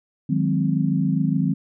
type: chord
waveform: sine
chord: Ab dominant seventh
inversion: second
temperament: equal with one note detuned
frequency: 155.56 / 182.66 / 207.7 / 261.6 Hz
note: Eb3 / Gb3 / Ab3 / C4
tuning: 0 / -22 / 0 / 0 cents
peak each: -22 / -23 / -26 / -24 dBFS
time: 0.29-1.54 s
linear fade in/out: 10 ms
effects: none